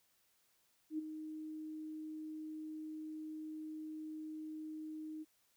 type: tone with ADSR envelope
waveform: sine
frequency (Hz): 311.1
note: D#4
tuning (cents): 0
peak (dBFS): -34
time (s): 0.9-5.25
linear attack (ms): 86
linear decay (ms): 15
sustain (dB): -9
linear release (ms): 32
effects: white hiss -75 dBFS RMS until 5.56 s